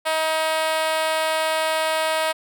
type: tone with high-pass filter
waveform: 5% pulse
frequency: 317 Hz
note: D#4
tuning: 32 cents sharp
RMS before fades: -22 dBFS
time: 0.05-2.33 s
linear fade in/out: 20 ms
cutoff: 710 Hz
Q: 4.9
effects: none